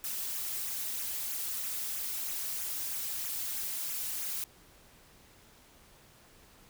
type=noise with flanger; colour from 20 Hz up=blue; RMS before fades=-36 dBFS; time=0.04-4.44 s; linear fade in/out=2 ms; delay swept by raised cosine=0.21 to 4.31 ms; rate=3.1 Hz; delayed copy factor=-0.7; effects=pink hiss -59 dBFS RMS until 6.69 s